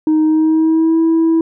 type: tone with pitch glide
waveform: sine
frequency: 311.3 to 326.8 Hz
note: D#4 to E4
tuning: +1 to -15 cents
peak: -7 dBFS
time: 0.07-1.41 s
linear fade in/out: 2 ms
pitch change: +84 cents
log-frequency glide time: 0.24-0.99 s
effects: tanh soft clip ceiling -8 dBFS